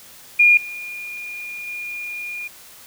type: tone with level steps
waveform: sine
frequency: 2425 Hz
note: D#7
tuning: 45 cents flat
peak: -9 / -29 / -27 dBFS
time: 0.39-2.48 s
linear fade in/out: 10 ms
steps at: 0.57 / 1.67 s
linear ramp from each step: 2 ms
effects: white hiss -44 dBFS RMS until 2.86 s